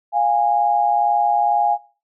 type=tone pair together; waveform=sine; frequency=700.9 / 823 Hz; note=F5 / G#5; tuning=+6 / -16 cents; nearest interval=minor third; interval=278 cents; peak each=-19 / -16 dBFS; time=0.12-1.78 s; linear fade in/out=50 ms; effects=noise-tail reverb RT60 0.4 s tail -21 dB re dry